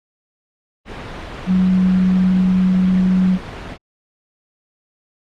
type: tone in noise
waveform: sine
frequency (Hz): 185.4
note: F#3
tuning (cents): +4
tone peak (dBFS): -11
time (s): 1.46-3.39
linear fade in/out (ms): 50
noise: pink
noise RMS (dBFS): -29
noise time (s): 0.85-3.78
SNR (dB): +15
effects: low-pass 3000 Hz 12 dB/octave + Opus 24 kbps